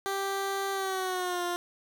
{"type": "tone with pitch glide", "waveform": "15% pulse", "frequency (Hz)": [392, 351.3], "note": ["G4", "F4"], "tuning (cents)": [0, 10], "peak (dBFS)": -23, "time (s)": [0.06, 1.56], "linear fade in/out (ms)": 0, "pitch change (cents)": -190, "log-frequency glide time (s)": [0.72, 1.44], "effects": []}